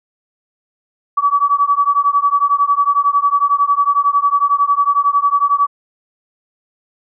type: beating tone pair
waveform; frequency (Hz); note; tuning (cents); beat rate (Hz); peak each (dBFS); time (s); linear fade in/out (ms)
sine; 1138 / 1149; C#6 / D6; +45 / -38; 11; -14; 1.17-5.67; 10
effects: none